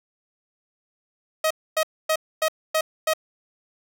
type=tone bursts; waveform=sawtooth; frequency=631 Hz; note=D#5; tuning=24 cents sharp; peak=-15 dBFS; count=6; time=1.44-3.136 s; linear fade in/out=5 ms; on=66 ms; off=260 ms; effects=none